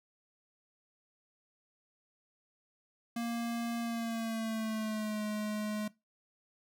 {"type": "tone with pitch glide", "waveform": "square", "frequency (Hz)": [233.7, 211.8], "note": ["A#3", "G#3"], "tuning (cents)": [5, 34], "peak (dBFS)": -34, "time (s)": [3.16, 5.88], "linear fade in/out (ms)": 5, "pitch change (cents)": -171, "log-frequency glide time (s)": [3.8, 5.23], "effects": ["noise-tail reverb RT60 0.2 s tail -19 dB re dry"]}